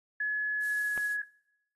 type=tone with pitch glide; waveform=sine; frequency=1700 to 1680.5 Hz; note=G#6 to G#6; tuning=+40 to +20 cents; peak=-28 dBFS; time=0.2-1.22 s; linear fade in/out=5 ms; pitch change=-20 cents; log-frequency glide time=0.56-1.06 s
type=noise; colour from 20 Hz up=violet; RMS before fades=-44 dBFS; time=0.6-1.17 s; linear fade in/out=50 ms
type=click; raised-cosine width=0.5 ms; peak=-26 dBFS; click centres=0.977 s
effects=noise-tail reverb RT60 0.8 s tail -21 dB re dry + AAC 32 kbps